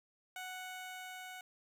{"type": "tone with level ramp", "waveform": "15% pulse", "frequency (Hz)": 740, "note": "F#5", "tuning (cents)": 0, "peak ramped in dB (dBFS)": [-36, -40], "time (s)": [0.36, 1.41], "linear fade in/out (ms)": 2, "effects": []}